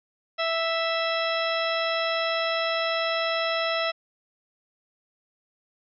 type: harmonic tone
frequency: 659.3 Hz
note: E5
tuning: in tune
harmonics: 1 / 2 / 3 / 4 / 5 / 6 / 8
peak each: -27 / -30 / -32 / -33 / -34 / -35 / -36 dBFS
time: 0.38-3.92 s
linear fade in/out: 20 ms
effects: none